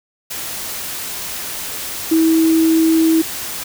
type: tone in noise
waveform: sine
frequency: 323.5 Hz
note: E4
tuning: 32 cents flat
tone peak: -10 dBFS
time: 2.11-3.22 s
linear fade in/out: 10 ms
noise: white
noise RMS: -26 dBFS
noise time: 0.3-3.64 s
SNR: +13 dB
effects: none